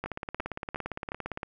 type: two click trains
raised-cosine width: 0.5 ms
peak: -19 / -18 dBFS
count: 25 / 4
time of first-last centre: 0.06-1.431 / 0.04-1.119 s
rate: 17.5 / 2.78 Hz
effects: none